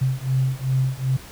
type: beating tone pair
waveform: sine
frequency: 130 / 132.6 Hz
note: C3 / C3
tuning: -11 / +23 cents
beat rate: 2.6 Hz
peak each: -22 dBFS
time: 0.01-1.17 s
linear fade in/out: 10 ms
effects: added 50 Hz sine -51 dBFS peak until 1.31 s + pink hiss -42 dBFS RMS until 1.31 s